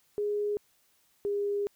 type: tone pair in turn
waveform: sine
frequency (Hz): 414.1 / 406.3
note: G#4 / G#4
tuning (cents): -5 / -38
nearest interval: unison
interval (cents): 33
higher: first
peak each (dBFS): -27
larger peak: neither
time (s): 0.18-0.57 / 1.25-1.67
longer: second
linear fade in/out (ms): 0
effects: white hiss -68 dBFS RMS until 1.75 s